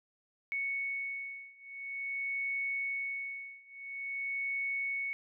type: beating tone pair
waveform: sine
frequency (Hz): 2217 / 2217.48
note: C#7 / C#7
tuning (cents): 0 / 0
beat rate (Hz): 0.48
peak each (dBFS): -38 / -37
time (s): 0.52-5.13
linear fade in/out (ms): 0
effects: none